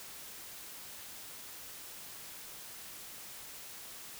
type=silence; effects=white hiss -48 dBFS RMS until 4.19 s